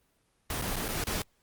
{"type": "noise with dropouts", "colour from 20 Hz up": "pink", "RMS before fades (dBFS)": -32, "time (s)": [0.5, 1.22], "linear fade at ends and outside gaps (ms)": 2, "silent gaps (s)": [[0.615, 0.621], [0.759, 0.765], [0.883, 0.887], [1.04, 1.069]], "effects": ["pink hiss -71 dBFS RMS until 1.42 s", "Opus 24 kbps"]}